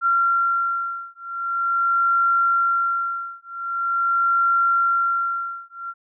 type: beating tone pair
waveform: sine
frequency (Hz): 1373 / 1373.44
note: F6 / F6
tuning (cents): -30 / -29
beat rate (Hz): 0.44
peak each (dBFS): -21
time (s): 0.01-5.94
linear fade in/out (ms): 50
effects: none